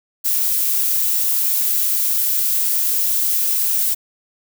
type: noise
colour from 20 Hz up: violet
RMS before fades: -18 dBFS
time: 0.24-3.95 s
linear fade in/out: 20 ms
effects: none